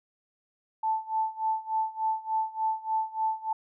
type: tone with tremolo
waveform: sine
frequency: 880 Hz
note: A5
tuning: in tune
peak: -23 dBFS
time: 0.83-3.53 s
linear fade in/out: 5 ms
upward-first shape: sine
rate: 3.4 Hz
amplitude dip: 90%
effects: none